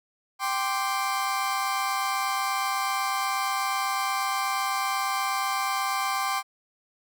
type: chord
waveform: 35% pulse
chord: G suspended fourth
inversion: none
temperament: equal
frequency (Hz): 784 / 1046.5 / 1174.7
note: G5 / C6 / D6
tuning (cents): 0 / 0 / 0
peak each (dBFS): -28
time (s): 0.39-6.43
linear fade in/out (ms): 50
effects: none